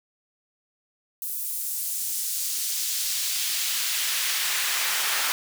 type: noise with high-pass filter sweep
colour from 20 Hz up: pink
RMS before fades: -27 dBFS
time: 1.22-5.32 s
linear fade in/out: 0 ms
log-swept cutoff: 12000 to 1200 Hz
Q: 0.85
effects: none